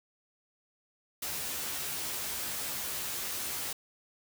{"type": "noise with comb filter", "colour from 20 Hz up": "white", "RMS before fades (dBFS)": -36, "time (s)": [1.22, 3.73], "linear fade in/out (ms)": 5, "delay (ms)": 14, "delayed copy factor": 0.65, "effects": []}